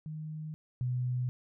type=tone pair in turn; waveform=sine; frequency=155.1 / 125.11 Hz; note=D#3 / B2; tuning=-5 / +23 cents; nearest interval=major third; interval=372 cents; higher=first; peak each=-37 / -29 dBFS; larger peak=second; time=0.06-0.54 / 0.81-1.29 s; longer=neither; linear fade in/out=0 ms; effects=none